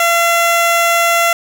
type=tone; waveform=15% pulse; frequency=681 Hz; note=F5; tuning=44 cents flat; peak=-4 dBFS; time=0-1.33 s; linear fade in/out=2 ms; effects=none